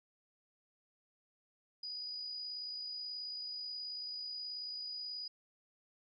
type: tone with amplitude modulation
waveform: sine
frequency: 4929 Hz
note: D#8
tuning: 17 cents flat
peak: -39 dBFS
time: 1.83-5.28 s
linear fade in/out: 5 ms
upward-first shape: sine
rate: 58.5 Hz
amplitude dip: 30%
effects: none